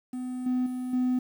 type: tone with level steps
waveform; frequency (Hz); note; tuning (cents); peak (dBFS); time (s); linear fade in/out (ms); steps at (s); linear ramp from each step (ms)
triangle; 252.2; B3; +36; -29 / -21 / -28 / -20; 0.13-1.19; 5; 0.46 / 0.66 / 0.93; 5
effects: tanh soft clip ceiling -17 dBFS + 9-bit